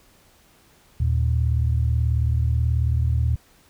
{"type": "tone pair together", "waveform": "sine", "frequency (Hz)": [77.2, 115.67], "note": ["D#2", "A#2"], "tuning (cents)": [-13, -13], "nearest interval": "perfect fifth", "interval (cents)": 700, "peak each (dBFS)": [-19, -21], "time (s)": [1, 3.36], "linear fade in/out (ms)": 5, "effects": ["tanh soft clip ceiling -10 dBFS", "pink hiss -56 dBFS RMS until 3.69 s"]}